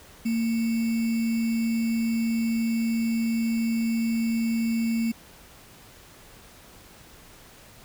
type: tone with sample-and-hold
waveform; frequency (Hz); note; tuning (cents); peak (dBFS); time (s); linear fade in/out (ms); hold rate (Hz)
sine; 228.5; A#3; -34; -22; 0.25-5.12; 10; 2450
effects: pink hiss -50 dBFS RMS until 7.84 s